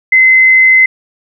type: tone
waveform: sine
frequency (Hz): 2053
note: C7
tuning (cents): -33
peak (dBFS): -3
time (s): 0.12-0.86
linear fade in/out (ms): 5
effects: none